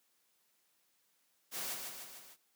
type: noise with echo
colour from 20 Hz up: white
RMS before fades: -40 dBFS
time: 1.51-1.77 s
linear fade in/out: 50 ms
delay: 150 ms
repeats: 4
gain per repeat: -4 dB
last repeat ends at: 2.37 s
effects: white hiss -75 dBFS RMS until 2.55 s + high-pass 150 Hz 12 dB/octave